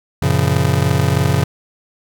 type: chord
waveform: square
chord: Gb major seventh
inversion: none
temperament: just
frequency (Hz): 92.5 / 115.62 / 138.75 / 173.43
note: Gb2 / Bb2 / Db3 / F3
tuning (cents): 0 / -14 / +2 / -12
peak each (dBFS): -19 / -21 / -17 / -22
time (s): 0.22-1.44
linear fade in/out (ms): 5
effects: none

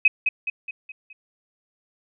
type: tone with echo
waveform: sine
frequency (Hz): 2534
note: D#7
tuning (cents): +31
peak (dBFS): -11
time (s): 0.05-0.08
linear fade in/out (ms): 5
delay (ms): 210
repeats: 5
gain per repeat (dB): -6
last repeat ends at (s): 1.13
effects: none

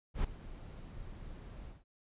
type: noise with ADSR envelope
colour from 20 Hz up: brown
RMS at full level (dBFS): -30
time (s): 0.14-1.84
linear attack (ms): 100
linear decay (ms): 8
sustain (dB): -17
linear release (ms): 180
effects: resampled to 8000 Hz

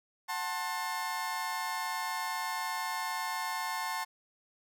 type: chord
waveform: 30% pulse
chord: F# diminished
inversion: none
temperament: just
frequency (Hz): 740 / 888 / 1065.6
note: F#5 / A5 / C6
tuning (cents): 0 / +16 / +31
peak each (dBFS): -39 / -33 / -35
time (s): 0.28-4.05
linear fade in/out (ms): 20
effects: none

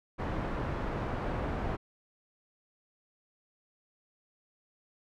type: low-pass noise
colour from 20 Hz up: pink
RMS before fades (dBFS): -34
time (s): 0.18-1.77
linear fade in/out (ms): 20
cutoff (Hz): 1300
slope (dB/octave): 12
effects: none

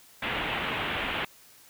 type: low-pass noise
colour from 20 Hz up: white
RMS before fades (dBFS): -31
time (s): 0.22-1.25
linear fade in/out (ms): 5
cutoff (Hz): 3200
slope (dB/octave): 48
effects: white hiss -55 dBFS RMS until 1.69 s

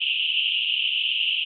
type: band-pass noise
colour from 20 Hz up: white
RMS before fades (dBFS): -24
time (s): 0-1.45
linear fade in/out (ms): 20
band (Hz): 2700 to 3100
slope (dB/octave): 96
effects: none

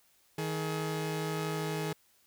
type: tone pair together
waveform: sawtooth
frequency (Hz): 158.56 / 423.3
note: D#3 / G#4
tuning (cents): +33 / +33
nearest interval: octave + perfect fourth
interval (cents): 1700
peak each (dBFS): -30 / -32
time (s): 0.38-1.93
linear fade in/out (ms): 5
effects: white hiss -67 dBFS RMS until 2.26 s

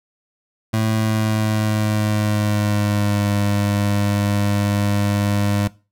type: tone with pitch glide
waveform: 25% pulse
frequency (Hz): 110 to 102.04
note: A2 to G#2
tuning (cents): 0 to -30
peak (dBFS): -13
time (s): 0.73-5.68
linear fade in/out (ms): 10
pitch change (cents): -130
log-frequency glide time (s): 0.93-3.33
effects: noise-tail reverb RT60 0.3 s tail -20 dB re dry

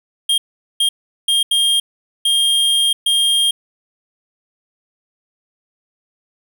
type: tone bursts at uneven times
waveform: square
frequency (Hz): 3220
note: G7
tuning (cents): +46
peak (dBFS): -13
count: 6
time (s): 0.29-0.38 / 0.8-0.89 / 1.28-1.43 / 1.51-1.8 / 2.25-2.93 / 3.06-3.51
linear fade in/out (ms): 5
effects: none

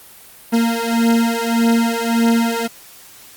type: beating tone pair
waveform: 40% pulse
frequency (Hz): 230.1 / 231.8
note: A#3 / A#3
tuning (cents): -22 / -10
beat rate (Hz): 1.7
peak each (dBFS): -16 / -16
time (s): 0.52-2.68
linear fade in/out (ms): 20
effects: white hiss -42 dBFS RMS until 3.36 s + Opus 32 kbps

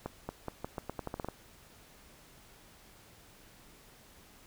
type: accelerating click train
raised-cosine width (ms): 1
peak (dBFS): -22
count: 12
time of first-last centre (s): 0.06-1.286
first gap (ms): 230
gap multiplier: 0.84
effects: pink hiss -58 dBFS RMS until 4.46 s

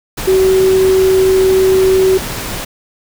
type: tone in noise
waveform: sine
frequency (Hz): 378.3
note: F#4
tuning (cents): +38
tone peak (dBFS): -7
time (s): 0.27-2.18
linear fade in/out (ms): 10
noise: pink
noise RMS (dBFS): -22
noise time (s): 0.17-2.65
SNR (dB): +12
effects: none

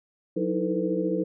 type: tone cluster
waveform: sine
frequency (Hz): 182.2 / 311.2 / 325.4 / 444.7 / 503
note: F#3 / D#4 / E4 / A4 / B4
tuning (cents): -26 / 0 / -22 / +18 / +32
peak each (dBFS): -30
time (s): 0.36-1.24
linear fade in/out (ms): 10
effects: none

